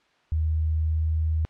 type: tone with pitch glide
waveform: sine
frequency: 78.8 to 79.3 Hz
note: D#2 to D#2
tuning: +23 to +33 cents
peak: -21 dBFS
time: 0.32-1.45 s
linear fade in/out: 0 ms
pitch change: +10 cents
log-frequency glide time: 0.72-1.1 s
effects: white hiss -63 dBFS RMS until 1.49 s + low-pass 3000 Hz 12 dB/octave